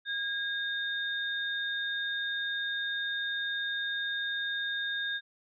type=tone pair together; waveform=sine; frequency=1631 / 3661 Hz; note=G#6 / A#7; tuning=-32 / -32 cents; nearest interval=octave + major second; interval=1400 cents; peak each=-32 / -35 dBFS; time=0.05-5.21 s; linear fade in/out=50 ms; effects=none